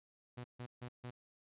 sawtooth tone bursts, 123 Hz, B2, 7 cents flat, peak -40 dBFS, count 4, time 0.37-1.108 s, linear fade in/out 10 ms, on 72 ms, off 150 ms, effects resampled to 8000 Hz

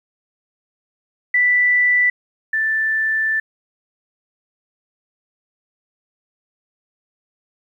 sine tone pair in turn, 1975.5 / 1764.7 Hz, B6 / A6, 0 / +5 cents, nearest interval major second, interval 195 cents, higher first, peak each -12 / -16 dBFS, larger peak first, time 1.34-2.1 / 2.53-3.4 s, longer second, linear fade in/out 5 ms, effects 9-bit

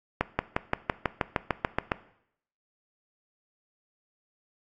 accelerating click train, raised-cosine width 0.5 ms, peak -8 dBFS, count 12, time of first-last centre 0.21-1.918 s, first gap 180 ms, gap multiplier 0.97, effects noise-tail reverb RT60 0.7 s tail -17 dB re dry + AAC 48 kbps

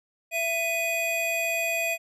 square tone pair together, 667.5 / 2489 Hz, E5 / D#7, +22 / 0 cents, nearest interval octave + major seventh, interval 2278 cents, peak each -30 / -27 dBFS, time 0.31-1.98 s, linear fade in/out 50 ms, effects resampled to 32000 Hz

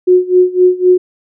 sine tone with tremolo, 364.1 Hz, F#4, 28 cents flat, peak -3 dBFS, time 0.07-0.98 s, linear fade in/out 10 ms, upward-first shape sine, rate 3.9 Hz, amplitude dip 90%, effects none

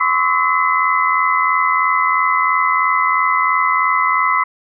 sine tone cluster, 1030 / 1113 / 1294 / 2030 Hz, C6 / C#6 / E6 / B6, -28 / +7 / -32 / +47 cents, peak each -18 dBFS, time 0-4.44 s, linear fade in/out 10 ms, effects none

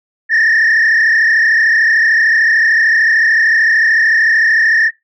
sine tone with frequency modulation, 1804 Hz, A6, 43 cents sharp, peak -6 dBFS, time 0.29-4.91 s, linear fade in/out 50 ms, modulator 33.4 Hz, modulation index 2.2, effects noise-tail reverb RT60 0.2 s tail -23 dB re dry + tanh soft clip ceiling -6 dBFS

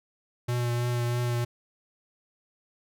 square tone with vibrato, 120.8 Hz, B2, 38 cents flat, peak -26 dBFS, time 0.48-1.45 s, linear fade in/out 10 ms, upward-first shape triangle, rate 3.1 Hz, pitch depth 22 cents each way, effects none

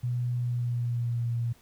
sine tone with pitch glide, 122.4 to 118.03 Hz, B2 to A#2, -15 to +22 cents, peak -26 dBFS, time 0.03-1.53 s, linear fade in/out 10 ms, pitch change -63 cents, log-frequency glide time 0.34-1.29 s, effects pink hiss -60 dBFS RMS until 1.61 s

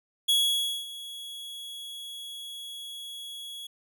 45% pulse tone with ADSR envelope, 3346 Hz, G#7, 12 cents sharp, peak -20 dBFS, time 0.28-3.67 s, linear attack 13 ms, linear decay 560 ms, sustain -18 dB, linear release 6 ms, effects none

